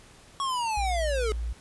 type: linear sweep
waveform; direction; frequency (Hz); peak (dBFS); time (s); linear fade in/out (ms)
square; down; 1115 to 415.3; -27; 0.4-1.32; 0
type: tone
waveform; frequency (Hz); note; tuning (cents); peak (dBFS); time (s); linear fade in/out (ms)
sine; 57.8; A#1; -14; -28; 0.77-1.53; 5
effects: pink hiss -53 dBFS RMS until 1.6 s + resampled to 24000 Hz